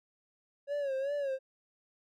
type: tone with vibrato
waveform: triangle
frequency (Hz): 554.4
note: C#5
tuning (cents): 0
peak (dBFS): -29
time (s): 0.67-1.39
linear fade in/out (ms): 50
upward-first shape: sine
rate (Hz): 2.6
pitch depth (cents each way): 85
effects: none